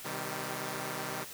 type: chord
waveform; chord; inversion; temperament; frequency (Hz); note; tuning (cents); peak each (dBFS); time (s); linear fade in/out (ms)
5% pulse; C minor; none; equal with one note detuned; 127.9 / 155.56 / 196; C3 / Eb3 / G3; -39 / 0 / 0; -29; 0.04-1.25; 20
effects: white hiss -46 dBFS RMS until 1.33 s